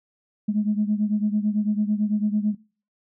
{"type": "beating tone pair", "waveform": "sine", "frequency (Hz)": [207.7, 216.7], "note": ["G#3", "A3"], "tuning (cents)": [0, -26], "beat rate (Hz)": 9, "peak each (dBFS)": [-21, -24], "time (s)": [0.48, 2.55], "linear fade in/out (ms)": 10, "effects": ["noise-tail reverb RT60 0.4 s tail -22 dB re dry", "tanh soft clip ceiling -12 dBFS"]}